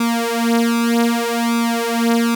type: tone with flanger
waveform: sawtooth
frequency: 233.1 Hz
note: A#3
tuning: in tune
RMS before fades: -17 dBFS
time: 0-2.35 s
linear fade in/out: 5 ms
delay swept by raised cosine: 0.82 to 5.12 ms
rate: 0.64 Hz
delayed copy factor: +0.9
effects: none